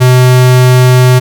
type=tone; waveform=square; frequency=126.6 Hz; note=B2; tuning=43 cents sharp; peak=-3 dBFS; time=0-1.2 s; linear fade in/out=20 ms; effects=none